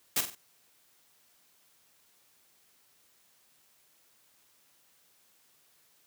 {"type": "noise with echo", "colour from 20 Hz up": "white", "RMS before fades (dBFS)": -27, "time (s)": [0.16, 0.21], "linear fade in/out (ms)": 5, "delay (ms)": 47, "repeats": 3, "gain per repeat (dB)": -8, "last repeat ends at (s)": 0.351, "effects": ["white hiss -66 dBFS RMS until 6.06 s", "high-pass 80 Hz 12 dB/octave"]}